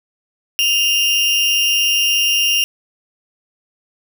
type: tone with amplitude modulation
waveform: 35% pulse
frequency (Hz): 2805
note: F7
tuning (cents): +7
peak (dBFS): -9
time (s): 0.59-2.64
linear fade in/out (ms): 0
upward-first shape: sine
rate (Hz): 237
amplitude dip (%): 55
effects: none